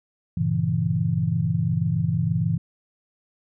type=chord; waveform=sine; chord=G diminished seventh; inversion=none; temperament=equal; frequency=98 / 116.54 / 138.59 / 164.81 Hz; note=G2 / Bb2 / Db3 / Fb3; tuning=0 / 0 / 0 / 0 cents; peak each=-28 / -26 / -27 / -23 dBFS; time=0.37-2.58 s; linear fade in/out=5 ms; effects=none